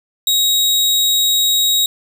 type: tone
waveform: sawtooth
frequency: 3800 Hz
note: A#7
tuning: 33 cents sharp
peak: -9 dBFS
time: 0.27-1.86 s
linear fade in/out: 2 ms
effects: none